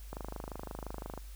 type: click train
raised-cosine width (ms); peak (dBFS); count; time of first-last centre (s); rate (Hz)
1; -26; 28; 0.13-1.177; 25.8
effects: added 50 Hz sine -44 dBFS peak until 1.35 s + white hiss -58 dBFS RMS until 1.35 s